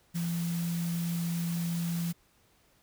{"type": "tone in noise", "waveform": "sine", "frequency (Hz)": 170, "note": "F3", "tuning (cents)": -46, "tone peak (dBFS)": -29, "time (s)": [0.14, 2.13], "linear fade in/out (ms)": 20, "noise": "white", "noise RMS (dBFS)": -43, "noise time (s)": [0.14, 2.13], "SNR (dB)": 11, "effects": ["pink hiss -66 dBFS RMS until 2.82 s"]}